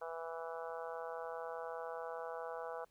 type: harmonic tone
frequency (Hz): 164.81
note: E3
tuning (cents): 0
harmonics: 3 / 4 / 5 / 6 / 7 / 8 / 9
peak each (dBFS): -45 / -47 / -49 / -51 / -52 / -53 / -54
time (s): 0.01-2.85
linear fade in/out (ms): 10
effects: pink hiss -75 dBFS RMS until 2.9 s